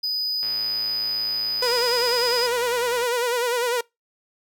triangle tone, 4978 Hz, D#8, in tune, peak -21 dBFS, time 0.03-2.47 s, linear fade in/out 10 ms
click train, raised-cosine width 0.3 ms, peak -24 dBFS, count 280, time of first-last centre 0.43-3.037 s, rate 107 Hz
sawtooth tone with vibrato, 484 Hz, B4, 35 cents flat, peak -17 dBFS, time 1.62-3.81 s, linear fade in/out 5 ms, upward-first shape sine, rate 10 Hz, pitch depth 70 cents each way
effects noise-tail reverb RT60 0.2 s tail -24 dB re dry

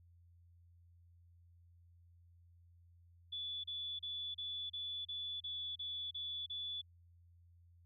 sine tone bursts, 3450 Hz, A7, 35 cents flat, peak -40 dBFS, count 10, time 3.32-6.817 s, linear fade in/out 10 ms, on 320 ms, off 33 ms, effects added 86 Hz sine -62 dBFS peak until 7.85 s

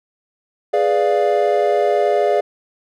triangle chord, G# diminished seventh, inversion none, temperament equal, 415.3 / 493.9 / 587.3 / 698.5 Hz, G#4 / B4 / D5 / F5, 0 / 0 / 0 / 0 cents, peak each -16 / -21 / -16 / -17 dBFS, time 0.73-2.41 s, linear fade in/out 10 ms, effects none

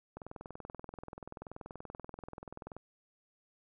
click train, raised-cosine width 1 ms, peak -30 dBFS, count 55, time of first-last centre 0.17-2.766 s, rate 20.8 Hz, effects none

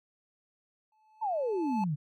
triangle tone with exponential growth, 867 Hz, A5, 26 cents flat, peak -27 dBFS, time 0.92-1.84 s, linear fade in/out 2 ms, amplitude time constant 200 ms
sine exponential sweep, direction down, 930 to 138.59 Hz, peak -28 dBFS, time 1.21-1.96 s, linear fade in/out 20 ms
effects none

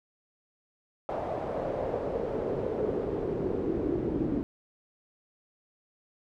brown noise with band-pass filter sweep, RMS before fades -31 dBFS, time 1.09-4.43 s, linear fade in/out 0 ms, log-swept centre 660 to 310 Hz, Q 3.2, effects none

